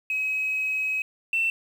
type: tone pair in turn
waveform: sine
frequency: 2547 / 2685 Hz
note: D#7 / E7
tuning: +40 / +31 cents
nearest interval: minor second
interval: 91 cents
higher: second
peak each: -23 / -20 dBFS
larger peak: second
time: 0.1-1.02 / 1.33-1.5 s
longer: first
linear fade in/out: 2 ms
effects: tanh soft clip ceiling -17 dBFS + 8-bit